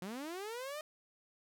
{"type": "linear sweep", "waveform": "sawtooth", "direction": "up", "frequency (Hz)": [172.3, 622.3], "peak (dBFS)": -37, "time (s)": [0.02, 0.81], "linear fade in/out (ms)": 2, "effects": []}